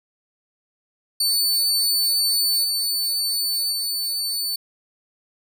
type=tone with level steps; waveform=sawtooth; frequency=4502 Hz; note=C#8; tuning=26 cents sharp; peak=-15 / -18 / -20 dBFS; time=1.2-4.56 s; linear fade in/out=5 ms; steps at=2.64 / 3.72 s; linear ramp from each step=10 ms; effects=none